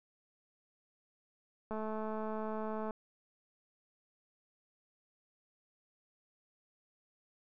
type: click train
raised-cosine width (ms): 1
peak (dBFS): -27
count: 261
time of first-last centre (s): 1.71-2.908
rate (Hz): 217
effects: none